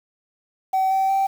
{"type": "tone with pitch steps", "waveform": "sine", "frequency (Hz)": [762, 770, 778], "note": ["G5", "G5", "G5"], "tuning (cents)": [-49, -31, -13], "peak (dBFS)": -15, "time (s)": [0.73, 1.27], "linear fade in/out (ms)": 10, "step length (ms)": 180, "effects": ["tanh soft clip ceiling -15 dBFS", "7-bit"]}